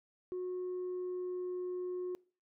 sine tone with pitch glide, 364.5 to 362 Hz, F#4 to F#4, -26 to -38 cents, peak -34 dBFS, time 0.32-2.15 s, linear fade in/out 0 ms, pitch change -12 cents, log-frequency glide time 0.5-1.58 s, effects noise-tail reverb RT60 0.4 s tail -25 dB re dry + tanh soft clip ceiling -34 dBFS

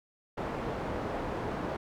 white low-pass noise, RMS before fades -35 dBFS, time 0.37-1.77 s, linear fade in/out 10 ms, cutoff 730 Hz, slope 12 dB/octave, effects none

